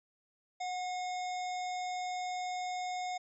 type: harmonic tone with a mistuned harmonic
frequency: 730 Hz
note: F#5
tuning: 24 cents flat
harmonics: 1 / 3 / 5 / 7 / 9 / 10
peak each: -35 / -45 / -49 / -52 / -54 / -55 dBFS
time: 0.6-3.18 s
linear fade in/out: 10 ms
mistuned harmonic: 3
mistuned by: -27 cents
effects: none